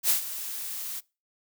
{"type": "noise with ADSR envelope", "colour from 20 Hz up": "blue", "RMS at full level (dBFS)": -21, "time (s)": [0.03, 1.01], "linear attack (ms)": 67, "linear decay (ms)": 110, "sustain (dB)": -14, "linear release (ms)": 28, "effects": ["noise-tail reverb RT60 0.3 s tail -24 dB re dry"]}